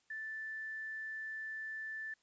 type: tone with quantisation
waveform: sine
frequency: 1760 Hz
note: A6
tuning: in tune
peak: -40 dBFS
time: 0.1-2.14 s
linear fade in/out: 5 ms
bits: 11
effects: white hiss -75 dBFS RMS until 2.22 s + resampled to 16000 Hz